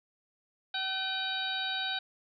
harmonic tone with a mistuned harmonic, 763 Hz, G5, 47 cents flat, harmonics 1 / 2 / 3 / 4 / 5 / 6, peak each -39 / -36 / -44 / -41 / -34 / -43 dBFS, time 0.74-1.99 s, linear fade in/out 5 ms, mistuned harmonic 3, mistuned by +88 cents, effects none

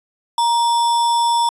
sine tone with sample-and-hold, 939 Hz, A#5, 12 cents sharp, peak -13 dBFS, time 0.38-1.49 s, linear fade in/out 2 ms, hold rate 4410 Hz, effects resampled to 22050 Hz

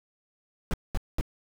brown noise bursts, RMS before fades -25 dBFS, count 3, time 0.71-1.211 s, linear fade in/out 0 ms, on 27 ms, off 210 ms, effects none

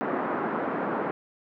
pink band-pass noise, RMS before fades -29 dBFS, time 0.01-1.11 s, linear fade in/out 0 ms, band 210 to 1500 Hz, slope 24 dB/octave, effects none

